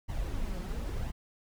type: noise with flanger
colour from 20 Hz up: brown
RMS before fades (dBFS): -34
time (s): 0.08-1.12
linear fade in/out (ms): 20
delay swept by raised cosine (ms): 1 to 5.5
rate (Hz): 0.96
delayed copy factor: +0.55
effects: none